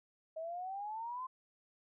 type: exponential sweep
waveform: sine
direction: up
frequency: 631 to 1049 Hz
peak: -39 dBFS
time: 0.36-1.27 s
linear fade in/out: 10 ms
effects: none